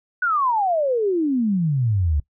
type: exponential sweep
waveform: sine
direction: down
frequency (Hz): 1503 to 69.3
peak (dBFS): -17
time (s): 0.22-2.2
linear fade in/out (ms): 5
effects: noise-tail reverb RT60 0.1 s tail -20 dB re dry

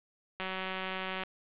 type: click train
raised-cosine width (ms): 0.3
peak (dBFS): -20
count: 158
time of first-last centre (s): 0.4-1.235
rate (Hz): 188
effects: resampled to 8000 Hz + 8-bit

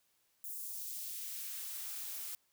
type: noise with high-pass filter sweep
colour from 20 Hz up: blue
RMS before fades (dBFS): -43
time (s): 0.44-2.35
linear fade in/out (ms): 0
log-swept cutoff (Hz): 10000 to 250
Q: 0.79
effects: white hiss -75 dBFS RMS until 2.52 s

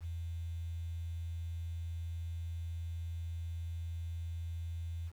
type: tone with quantisation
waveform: sine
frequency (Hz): 83.8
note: E2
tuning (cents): +29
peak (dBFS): -37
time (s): 0-5.12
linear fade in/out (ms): 50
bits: 10
effects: none

